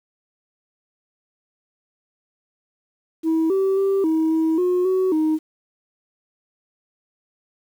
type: tone with pitch steps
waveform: sine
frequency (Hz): 322.8 / 385.7 / 390.8 / 319.3 / 321.1 / 360.7 / 374.4 / 312.6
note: E4 / G4 / G4 / D#4 / E4 / F#4 / F#4 / D#4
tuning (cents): -36 / -28 / -5 / +45 / -45 / -44 / +20 / +8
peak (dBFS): -14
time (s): 3.23-5.39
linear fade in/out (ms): 50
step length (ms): 270
effects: tanh soft clip ceiling -15 dBFS + 8-bit